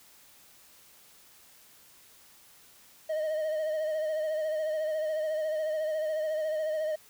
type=tone with vibrato; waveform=triangle; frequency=622.3 Hz; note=D#5; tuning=in tune; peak=-26 dBFS; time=3.09-6.96 s; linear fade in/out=10 ms; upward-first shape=sine; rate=14 Hz; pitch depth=40 cents each way; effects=white hiss -57 dBFS RMS until 7.09 s